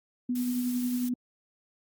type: tone with tremolo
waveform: sine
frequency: 246.9 Hz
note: B3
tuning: in tune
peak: -25 dBFS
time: 0.29-1.14 s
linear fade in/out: 5 ms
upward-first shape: triangle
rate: 11 Hz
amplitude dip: 35%
type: noise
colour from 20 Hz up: blue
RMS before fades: -41 dBFS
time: 0.35-1.09 s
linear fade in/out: 5 ms
effects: Opus 48 kbps